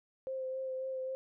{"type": "tone with vibrato", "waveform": "sine", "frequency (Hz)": 523.3, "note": "C5", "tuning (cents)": 0, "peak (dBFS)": -35, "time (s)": [0.27, 1.15], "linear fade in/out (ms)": 0, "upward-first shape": "sine", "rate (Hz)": 3.7, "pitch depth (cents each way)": 16, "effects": []}